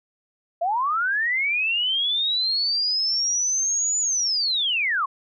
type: linear two-way sweep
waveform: sine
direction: up then down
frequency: 650 to 7010 to 1030 Hz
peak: -20 dBFS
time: 0.61-5.06 s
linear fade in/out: 10 ms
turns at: 3.99 s
effects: none